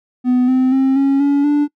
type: tone with pitch steps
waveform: triangle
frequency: 250.1 / 258 / 266.2 / 274.6 / 283.3 / 292.3 Hz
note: B3 / C4 / C4 / C#4 / C#4 / D4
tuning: +22 / -24 / +30 / -16 / +38 / -8 cents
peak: -8 dBFS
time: 0.24-1.68 s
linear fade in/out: 50 ms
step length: 240 ms
effects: noise-tail reverb RT60 0.1 s tail -24 dB re dry + tanh soft clip ceiling -4 dBFS